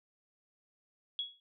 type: tone with exponential decay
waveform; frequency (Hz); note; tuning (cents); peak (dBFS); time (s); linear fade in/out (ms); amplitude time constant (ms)
sine; 3345; G#7; +12; -30; 1.19-1.4; 1; 45
effects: none